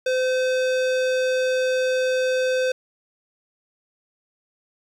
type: tone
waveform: square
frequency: 513 Hz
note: C5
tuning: 34 cents flat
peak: -20 dBFS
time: 0.06-2.72 s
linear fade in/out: 5 ms
effects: low-pass 6000 Hz 12 dB/octave + 8-bit